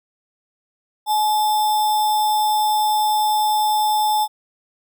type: tone with sample-and-hold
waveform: sine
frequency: 850 Hz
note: G#5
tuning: 40 cents sharp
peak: -15 dBFS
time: 1.06-4.28 s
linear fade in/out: 50 ms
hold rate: 4410 Hz
effects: none